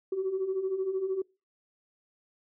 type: beating tone pair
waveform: sine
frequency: 370 / 383 Hz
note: F#4 / G4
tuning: 0 / -40 cents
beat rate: 13 Hz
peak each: -34 / -28 dBFS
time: 0.12-1.22 s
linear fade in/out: 5 ms
effects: noise-tail reverb RT60 0.3 s tail -26 dB re dry + tanh soft clip ceiling -22 dBFS